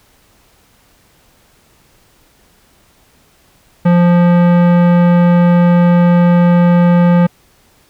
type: tone with tanh clipping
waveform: sine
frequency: 174.61 Hz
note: F3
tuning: in tune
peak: -8 dBFS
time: 3.85-7.27 s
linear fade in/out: 10 ms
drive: 18 dB
effects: pink hiss -51 dBFS RMS until 7.89 s

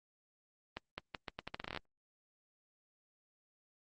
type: accelerating click train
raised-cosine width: 0.3 ms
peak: -23 dBFS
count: 15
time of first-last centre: 0.77-1.774 s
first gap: 210 ms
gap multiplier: 0.8
effects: Opus 24 kbps

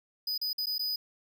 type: tone with dropouts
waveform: square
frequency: 4978 Hz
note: D#8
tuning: in tune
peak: -30 dBFS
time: 0.27-0.96 s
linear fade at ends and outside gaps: 5 ms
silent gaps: 0.378-0.414 / 0.531-0.581 / 0.659-0.668 / 0.782-0.793 s
effects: none

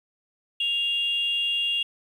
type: tone pair together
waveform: sine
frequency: 2800 / 3330 Hz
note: F7 / G#7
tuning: +4 / +4 cents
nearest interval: minor third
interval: 300 cents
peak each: -23 / -28 dBFS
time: 0.6-1.83 s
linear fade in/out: 5 ms
effects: tanh soft clip ceiling -15 dBFS + 9-bit

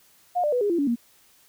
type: tone with pitch steps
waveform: sine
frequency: 715 / 594.3 / 494 / 410.7 / 341.4 / 283.7 / 235.9 Hz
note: F5 / D5 / B4 / G#4 / F4 / C#4 / A#3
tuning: +41 / +20 / 0 / -19 / -39 / +40 / +21 cents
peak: -20 dBFS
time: 0.35-0.959 s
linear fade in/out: 20 ms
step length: 87 ms
effects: white hiss -58 dBFS RMS until 1.48 s

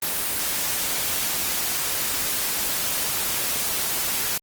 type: noise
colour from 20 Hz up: white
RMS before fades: -25 dBFS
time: 0.02-4.38 s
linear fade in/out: 5 ms
effects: Opus 24 kbps

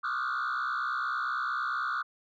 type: tone with frequency modulation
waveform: sine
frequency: 1318.5 Hz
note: E6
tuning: in tune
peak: -26 dBFS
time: 0.03-2.03 s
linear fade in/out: 20 ms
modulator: 64.4 Hz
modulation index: 2.8
effects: tanh soft clip ceiling -28 dBFS

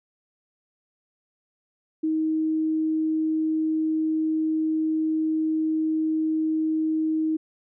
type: tone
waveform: sine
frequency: 315.3 Hz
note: D#4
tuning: 23 cents sharp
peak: -21 dBFS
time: 2.03-7.37 s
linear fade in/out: 10 ms
effects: none

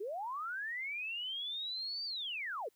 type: linear two-way sweep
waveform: sine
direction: up then down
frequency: 370.7 to 4680 to 370.7 Hz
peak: -37 dBFS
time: 0-2.69 s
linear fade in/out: 10 ms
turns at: 2.05 s
effects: white hiss -74 dBFS RMS until 2.75 s

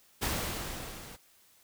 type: noise with level ramp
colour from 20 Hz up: pink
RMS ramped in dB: -30 to -48 dBFS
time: 0.21-1.17 s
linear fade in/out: 20 ms
effects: white hiss -63 dBFS RMS until 1.63 s

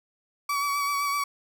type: tone with vibrato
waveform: 35% pulse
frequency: 1140 Hz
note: C#6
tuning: 48 cents sharp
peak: -23 dBFS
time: 0.49-1.24 s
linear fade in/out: 5 ms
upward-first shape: sine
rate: 7.8 Hz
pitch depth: 24 cents each way
effects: none

